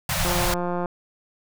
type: band-stop noise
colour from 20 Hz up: pink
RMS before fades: -24 dBFS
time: 0.09-0.54 s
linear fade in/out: 2 ms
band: 190 to 540 Hz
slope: 96 dB/octave
type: click train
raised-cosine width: 1 ms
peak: -14 dBFS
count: 108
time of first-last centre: 0.25-0.858 s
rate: 176 Hz
effects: none